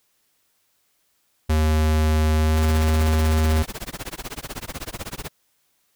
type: tone with pitch glide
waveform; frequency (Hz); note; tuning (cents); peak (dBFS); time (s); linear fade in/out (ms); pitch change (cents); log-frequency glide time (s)
square; 77.78 to 78.5; D#2 to D#2; 0 to +16; -17; 1.49-3.63; 10; +16; 2.37-2.59
type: noise with tremolo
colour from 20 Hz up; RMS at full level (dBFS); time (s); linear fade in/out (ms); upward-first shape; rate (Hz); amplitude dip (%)
pink; -30; 2.56-5.29; 20; sine; 16; 100
effects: white hiss -67 dBFS RMS until 5.95 s